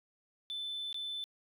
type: tone with dropouts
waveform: triangle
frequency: 3520 Hz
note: A7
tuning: in tune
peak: -34 dBFS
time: 0.5-1.24 s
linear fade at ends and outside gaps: 0 ms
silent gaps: 0.928-0.944 s
effects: tanh soft clip ceiling -33 dBFS